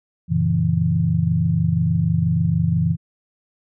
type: chord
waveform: sine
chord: F# dominant seventh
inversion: none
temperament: equal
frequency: 92.5 / 116.54 / 138.59 / 164.81 Hz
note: F#2 / A#2 / C#3 / E3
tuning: 0 / 0 / 0 / 0 cents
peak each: -23 / -24 / -24 / -18 dBFS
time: 0.28-2.97 s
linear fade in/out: 50 ms
effects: none